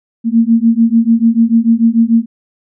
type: beating tone pair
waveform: sine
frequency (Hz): 225.9 / 232.7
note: A3 / A#3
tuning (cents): +46 / -3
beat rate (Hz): 6.8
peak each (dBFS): -10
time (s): 0.24-2.26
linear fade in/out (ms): 50
effects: none